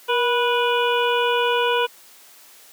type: harmonic tone with a mistuned harmonic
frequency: 490.5 Hz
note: B4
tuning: 12 cents flat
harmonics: 1 / 2 / 3 / 5 / 6 / 7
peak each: -20 / -22 / -26 / -28 / -27 / -33 dBFS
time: 0.08-1.87 s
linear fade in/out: 20 ms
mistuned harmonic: 1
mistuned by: -50 cents
effects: white hiss -48 dBFS RMS until 2.72 s + high-pass 300 Hz 12 dB/octave